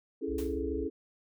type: chord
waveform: sine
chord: A major seventh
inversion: first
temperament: just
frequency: 275 / 330 / 412.5 / 440 Hz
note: C#4 / E4 / G#4 / A4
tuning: -14 / +2 / -12 / 0 cents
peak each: -37 dBFS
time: 0.21-0.9 s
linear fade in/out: 20 ms
type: tone with vibrato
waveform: sine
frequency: 65.41 Hz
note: C2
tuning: in tune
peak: -37 dBFS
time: 0.27-0.88 s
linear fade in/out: 50 ms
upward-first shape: square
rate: 14 Hz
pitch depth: 200 cents each way
type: noise with exponential decay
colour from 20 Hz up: white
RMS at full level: -43 dBFS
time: 0.38-0.62 s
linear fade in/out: 5 ms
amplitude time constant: 51 ms
effects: none